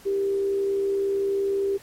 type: tone with frequency modulation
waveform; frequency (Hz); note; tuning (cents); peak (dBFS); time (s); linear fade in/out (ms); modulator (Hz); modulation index
sine; 394.9; G4; +13; -21; 0.05-1.78; 20; 70.8; 0.23
effects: pink hiss -50 dBFS RMS until 1.82 s + MP3 64 kbps